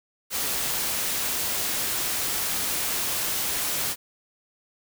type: noise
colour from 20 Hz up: white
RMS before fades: -27 dBFS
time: 0.3-3.96 s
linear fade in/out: 50 ms
effects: none